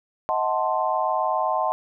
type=chord; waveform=sine; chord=D# diminished seventh; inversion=none; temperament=equal with one note detuned; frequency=632.4 / 740 / 880 / 1046.5 Hz; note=D#5 / F#5 / A5 / C6; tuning=+28 / 0 / 0 / 0 cents; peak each=-26 dBFS; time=0.29-1.72 s; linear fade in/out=0 ms; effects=none